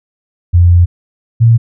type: tone pair in turn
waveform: sine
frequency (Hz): 87.31 / 115.54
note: F2 / A#2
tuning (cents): 0 / -15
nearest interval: perfect fourth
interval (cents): 485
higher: second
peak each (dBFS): -3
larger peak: neither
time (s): 0.53-0.86 / 1.4-1.58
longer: first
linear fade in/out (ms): 20
effects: none